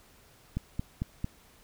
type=click train; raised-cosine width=5 ms; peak=-18 dBFS; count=4; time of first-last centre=0.57-1.244 s; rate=4.45 Hz; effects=pink hiss -59 dBFS RMS until 1.63 s